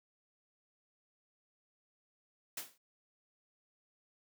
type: noise with exponential decay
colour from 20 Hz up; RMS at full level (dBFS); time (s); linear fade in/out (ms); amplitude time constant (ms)
white; -37; 2.57-2.78; 5; 44
effects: high-pass 150 Hz 12 dB/octave